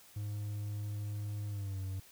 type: tone with pitch glide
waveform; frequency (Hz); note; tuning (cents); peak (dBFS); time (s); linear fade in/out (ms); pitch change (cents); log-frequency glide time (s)
triangle; 103.8 to 95.19; G#2 to F#2; 0 to +50; -34; 0.16-2; 5; -150; 1.47-1.8
effects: white hiss -59 dBFS RMS until 2.11 s